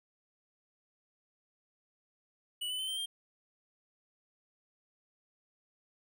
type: tone with pitch steps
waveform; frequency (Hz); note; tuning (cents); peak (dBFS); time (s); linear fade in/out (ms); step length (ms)
square; 2949 / 3007 / 3067 / 3128 / 3190; F#7 / F#7 / G7 / G7 / G7; -6 / +27 / -38 / -4 / +30; -35; 2.61-3.06; 10; 90
effects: none